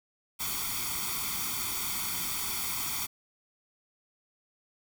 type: noise with comb filter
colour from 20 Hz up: white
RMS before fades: -33 dBFS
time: 0.39-3.07 s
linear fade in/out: 20 ms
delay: 0.88 ms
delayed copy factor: +0.85
effects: none